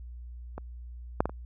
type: clicks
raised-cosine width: 1 ms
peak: -23 / -8 / -15 / -25 dBFS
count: 4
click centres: 0.58 / 1.205 / 1.256 / 1.295 s
effects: added 60 Hz sine -40 dBFS peak until 1.45 s